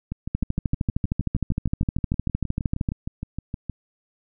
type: two click trains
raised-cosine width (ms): 5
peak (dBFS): -16 / -10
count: 24 / 34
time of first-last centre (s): 0.12-3.697 / 0.35-2.888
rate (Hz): 6.43 / 13
effects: none